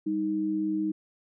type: tone pair together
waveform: sine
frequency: 197.49 / 313.5 Hz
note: G3 / D#4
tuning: +13 / +13 cents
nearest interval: minor sixth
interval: 800 cents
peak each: -33 / -26 dBFS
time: 0.06-0.92 s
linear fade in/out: 10 ms
effects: none